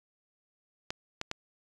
clicks, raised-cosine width 0.2 ms, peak -16 dBFS, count 3, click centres 0.905 / 1.214 / 1.314 s, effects resampled to 24000 Hz

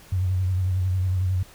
sine tone with vibrato, 92.5 Hz, F#2, in tune, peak -20 dBFS, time 0.12-1.43 s, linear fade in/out 5 ms, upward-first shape sine, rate 11 Hz, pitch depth 48 cents each way, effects pink hiss -49 dBFS RMS until 1.54 s

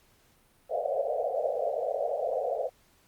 pink band-pass noise, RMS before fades -30 dBFS, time 0.69-2.7 s, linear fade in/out 50 ms, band 470 to 730 Hz, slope 96 dB/octave, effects pink hiss -64 dBFS RMS until 3.07 s + Opus 48 kbps

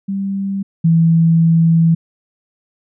sine tone pair in turn, 196 / 164.82 Hz, G3 / E3, 0 / 0 cents, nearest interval minor third, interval 300 cents, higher first, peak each -17 / -8 dBFS, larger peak second, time 0.08-0.63 / 0.84-1.95 s, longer second, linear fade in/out 10 ms, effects none

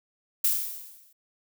violet noise with exponential decay, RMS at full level -21 dBFS, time 0.44-1.13 s, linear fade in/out 5 ms, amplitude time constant 150 ms, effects none

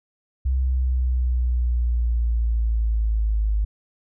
sine linear sweep, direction down, 65.41 to 51.91 Hz, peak -18 dBFS, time 0.45-3.65 s, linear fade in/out 10 ms, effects none

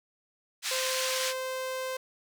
white band-pass noise, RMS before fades -32 dBFS, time 0.62-1.34 s, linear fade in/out 50 ms, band 1600 to 6000 Hz, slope 12 dB/octave
sawtooth tone, 519 Hz, C5, 14 cents flat, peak -28 dBFS, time 0.71-1.97 s, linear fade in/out 5 ms
effects none

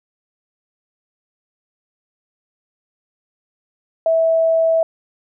sine tone, 653 Hz, E5, 17 cents flat, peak -12 dBFS, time 4.06-4.83 s, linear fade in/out 2 ms, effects none

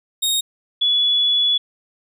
sawtooth / sine tone pair in turn, 3729 / 3412 Hz, A#7 / G#7, 0 / +46 cents, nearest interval major second, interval 154 cents, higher first, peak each -14 dBFS, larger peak neither, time 0.22-0.41 / 0.81-1.58 s, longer second, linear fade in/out 10 ms, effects none

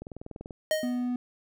click train, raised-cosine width 2 ms, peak -26 dBFS, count 11, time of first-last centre 0.02-0.508 s, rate 20.5 Hz
square tone with exponential decay, 622.3 Hz, D#5, in tune, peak -22 dBFS, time 0.71-1.09 s, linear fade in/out 1 ms, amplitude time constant 81 ms
triangle tone, 246.9 Hz, B3, in tune, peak -25 dBFS, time 0.83-1.16 s, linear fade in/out 2 ms
effects none

